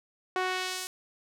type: tone with band-pass filter sweep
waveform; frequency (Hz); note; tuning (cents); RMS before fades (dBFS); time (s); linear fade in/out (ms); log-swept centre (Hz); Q
sawtooth; 370; F#4; 0; -32; 0.36-0.87; 0; 1100 to 9200; 0.73
effects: none